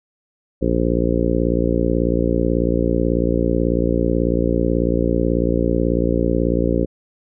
harmonic tone, 58.2 Hz, A#1, 2 cents flat, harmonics 1 / 2 / 3 / 4 / 5 / 6 / 7 / 8 / 9, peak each -22 / -27 / -23 / -25 / -22 / -25 / -25 / -26 / -25 dBFS, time 0.61-6.86 s, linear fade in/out 20 ms, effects none

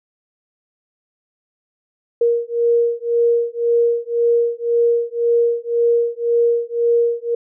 sine beating tone pair, 469.3 / 471.2 Hz, A#4 / A#4, +12 / +19 cents, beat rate 1.9 Hz, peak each -17 dBFS, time 2.21-7.35 s, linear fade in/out 5 ms, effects none

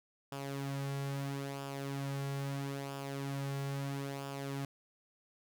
sawtooth tone with flanger, 138.59 Hz, C#3, in tune, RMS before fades -39 dBFS, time 0.32-4.65 s, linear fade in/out 2 ms, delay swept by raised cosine 0.48 to 3.28 ms, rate 0.76 Hz, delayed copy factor -0.55, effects none

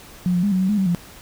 sine tone with pitch steps, 179.8 / 176.6 / 203.7 / 185.9 / 188.3 / 209.7 / 191.5 / 173.6 Hz, F#3 / F3 / G#3 / F#3 / F#3 / G#3 / G3 / F3, -49 / +20 / -33 / +8 / +31 / +17 / -40 / -10 cents, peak -16 dBFS, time 0.26-0.948 s, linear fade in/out 0 ms, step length 86 ms, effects pink hiss -43 dBFS RMS until 1.21 s

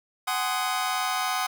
sawtooth chord, Ab dominant seventh, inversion third, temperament just, 747.5 / 830.6 / 1038.3 / 1245.9 Hz, Gb5 / Ab5 / C6 / Eb6, +17 / 0 / -14 / +2 cents, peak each -25 / -31 / -28 / -26 dBFS, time 0.27-1.47 s, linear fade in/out 10 ms, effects none

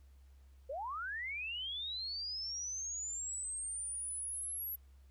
sine linear sweep, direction up, 493.9 to 11720 Hz, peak -38 dBFS, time 0.69-4.76 s, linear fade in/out 10 ms, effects added 67 Hz sine -57 dBFS peak until 5.1 s + pink hiss -75 dBFS RMS until 5.1 s

